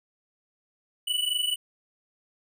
square tone pair together, 2952 / 2976 Hz, F#7 / F#7, -5 / +9 cents, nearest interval unison, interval 14 cents, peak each -28 / -29 dBFS, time 1.07-1.56 s, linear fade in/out 10 ms, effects none

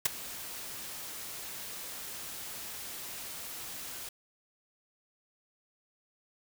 white noise with ADSR envelope, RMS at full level -23 dBFS, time 0.05-4.09 s, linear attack 8 ms, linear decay 13 ms, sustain -19 dB, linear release 4 ms, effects none

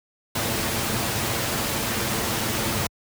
pink noise with comb filter, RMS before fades -25 dBFS, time 0.35-2.87 s, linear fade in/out 5 ms, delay 8.9 ms, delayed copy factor +0.5, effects high-pass 60 Hz 12 dB/octave

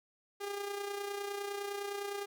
sawtooth tone with amplitude modulation, 403.5 Hz, G#4, 50 cents flat, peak -31 dBFS, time 0.4-2.26 s, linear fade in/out 20 ms, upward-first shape sine, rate 29.8 Hz, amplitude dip 50%, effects none

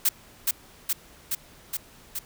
blue noise with echo, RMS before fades -21 dBFS, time 0.05-0.09 s, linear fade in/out 5 ms, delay 420 ms, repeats 5, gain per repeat -2 dB, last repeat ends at 2.19 s, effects pink hiss -52 dBFS RMS until 2.25 s

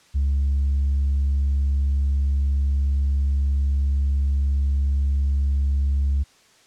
triangle tone with tanh clipping, 69.5 Hz, C#2, 5 cents sharp, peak -18 dBFS, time 0.14-6.24 s, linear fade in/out 20 ms, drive 6 dB, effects white hiss -55 dBFS RMS until 6.66 s + low-pass 7000 Hz 12 dB/octave

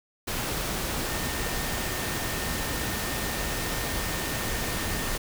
sine tone in noise, 1822 Hz, A#6, 40 cents flat, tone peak -39 dBFS, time 1.08-5.16 s, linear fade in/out 10 ms, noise pink, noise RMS -30 dBFS, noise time 0.27-5.18 s, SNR -12 dB, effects none

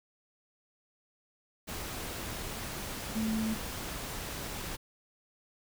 sine tone in noise, 220.1 Hz, A3, 1 cent sharp, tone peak -29 dBFS, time 3.15-3.55 s, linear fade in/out 20 ms, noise pink, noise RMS -39 dBFS, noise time 1.67-4.77 s, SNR +7 dB, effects none

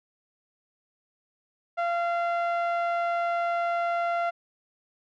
sawtooth tone with low-pass filter, 688 Hz, F5, 26 cents flat, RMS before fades -27 dBFS, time 1.77-4.31 s, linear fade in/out 20 ms, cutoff 1600 Hz, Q 0.99, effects none

